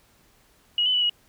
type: tone with pitch steps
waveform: sine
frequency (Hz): 2900 / 3017 / 2958 / 2902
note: F#7 / F#7 / F#7 / F#7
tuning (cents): -35 / +33 / -1 / -34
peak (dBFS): -19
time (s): 0.78-1.096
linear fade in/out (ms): 2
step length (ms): 79
effects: pink hiss -60 dBFS RMS until 1.28 s